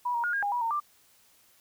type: tone with pitch steps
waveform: sine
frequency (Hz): 977 / 942 / 1433 / 1621 / 813 / 970 / 914 / 1183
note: B5 / A#5 / F6 / G#6 / G#5 / B5 / A#5 / D6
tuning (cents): -19 / +18 / +44 / -42 / -37 / -31 / -34 / +12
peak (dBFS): -26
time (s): 0.05-0.802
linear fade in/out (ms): 10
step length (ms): 94
effects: white hiss -62 dBFS RMS until 1.6 s